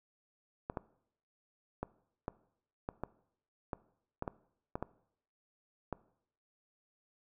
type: clicks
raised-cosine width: 1 ms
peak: -22 dBFS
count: 12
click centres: 0.699 / 0.772 / 1.83 / 2.281 / 2.889 / 3.036 / 3.732 / 4.224 / 4.278 / 4.755 / 4.826 / 5.927 s
effects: noise-tail reverb RT60 0.7 s tail -20 dB re dry